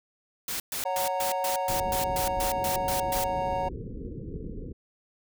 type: noise bursts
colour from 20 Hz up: white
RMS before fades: -32 dBFS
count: 12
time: 0.48-3.24 s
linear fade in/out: 2 ms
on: 120 ms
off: 120 ms
type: chord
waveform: triangle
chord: F# major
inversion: second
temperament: equal with one note detuned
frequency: 554.4 / 740 / 926.4 Hz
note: C#5 / F#5 / A#5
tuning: 0 / 0 / -11 cents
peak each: -29 dBFS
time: 0.85-3.69 s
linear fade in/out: 10 ms
type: low-pass noise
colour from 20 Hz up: pink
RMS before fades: -37 dBFS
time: 1.68-4.73 s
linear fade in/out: 10 ms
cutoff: 490 Hz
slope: 96 dB/octave
type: clicks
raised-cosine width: 5 ms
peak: -29 dBFS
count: 8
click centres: 2.898 / 3.031 / 3.528 / 3.582 / 3.671 / 3.913 / 4.215 / 4.358 s
effects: none